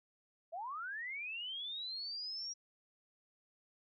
sine linear sweep, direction up, 622.3 to 5700 Hz, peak -40 dBFS, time 0.52-2.54 s, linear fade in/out 20 ms, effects none

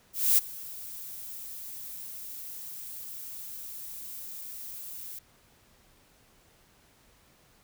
violet noise with ADSR envelope, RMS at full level -20 dBFS, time 0.13-5.19 s, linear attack 250 ms, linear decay 15 ms, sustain -21 dB, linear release 5 ms, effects pink hiss -62 dBFS RMS until 7.63 s

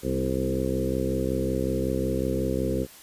harmonic tone with a mistuned harmonic, 65.41 Hz, C2, in tune, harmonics 1 / 2 / 3 / 4 / 5 / 6 / 7 / 8, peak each -32 / -32 / -32 / -32 / -32 / -32 / -32 / -32 dBFS, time 0.02-2.87 s, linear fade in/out 50 ms, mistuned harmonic 4, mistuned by -21 cents, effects white hiss -48 dBFS RMS until 3.02 s + resampled to 32000 Hz

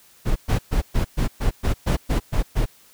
brown noise bursts, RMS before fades -19 dBFS, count 11, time 0.25-2.66 s, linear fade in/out 20 ms, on 110 ms, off 120 ms, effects white hiss -53 dBFS RMS until 2.93 s

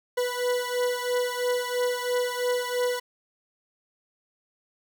40% pulse beating tone pair, 491.9 / 494.9 Hz, B4 / B4, -7 / +4 cents, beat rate 3 Hz, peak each -26 / -28 dBFS, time 0.17-3 s, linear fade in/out 10 ms, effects none

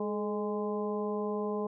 harmonic tone with a mistuned harmonic, 206.5 Hz, G#3, 10 cents flat, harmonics 1 / 2 / 3 / 4 / 5, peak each -35 / -33 / -40 / -43 / -41 dBFS, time 0-1.67 s, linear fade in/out 5 ms, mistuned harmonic 2, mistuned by +46 cents, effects none

